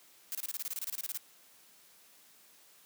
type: noise bursts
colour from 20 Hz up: blue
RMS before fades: -37 dBFS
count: 16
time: 0.32-1.174 s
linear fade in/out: 0 ms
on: 29 ms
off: 26 ms
effects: white hiss -61 dBFS RMS until 2.85 s + high-pass 150 Hz 12 dB/octave